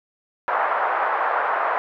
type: band-pass noise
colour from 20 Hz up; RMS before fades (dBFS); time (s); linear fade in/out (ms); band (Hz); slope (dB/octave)
pink; -22; 0.48-1.78; 0; 670 to 1500; 24
effects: none